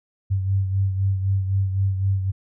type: beating tone pair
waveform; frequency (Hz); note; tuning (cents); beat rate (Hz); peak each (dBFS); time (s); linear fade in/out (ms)
sine; 96.4 / 100.3; G2 / G2; -28 / +40; 3.9; -19 / -28; 0.3-2.32; 20
effects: none